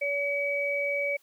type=tone pair together; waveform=sine; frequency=569 / 2276 Hz; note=C#5 / C#7; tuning=+45 / +45 cents; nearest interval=2 octaves; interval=2400 cents; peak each=-29 / -28 dBFS; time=0.01-1.17 s; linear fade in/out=10 ms; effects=white hiss -64 dBFS RMS until 1.22 s + high-pass 300 Hz 12 dB/octave